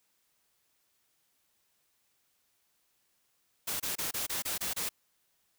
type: noise bursts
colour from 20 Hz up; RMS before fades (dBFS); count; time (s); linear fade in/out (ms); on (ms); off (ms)
white; -34; 8; 3.67-4.892; 10; 130; 26
effects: white hiss -74 dBFS RMS until 5.58 s